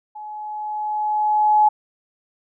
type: tone with level ramp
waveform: sine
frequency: 848 Hz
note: G#5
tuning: 36 cents sharp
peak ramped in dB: -32 to -10 dBFS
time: 0.15-1.69 s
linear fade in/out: 10 ms
effects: none